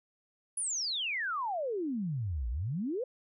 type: exponential two-way sweep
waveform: sine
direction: down then up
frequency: 10570 to 54.4 to 540 Hz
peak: -31 dBFS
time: 0.57-3.04 s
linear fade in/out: 5 ms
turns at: 2.49 s
effects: none